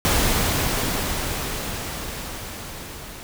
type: noise with level ramp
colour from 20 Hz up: pink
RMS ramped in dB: -19 to -38 dBFS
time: 0.05-3.23 s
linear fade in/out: 0 ms
effects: none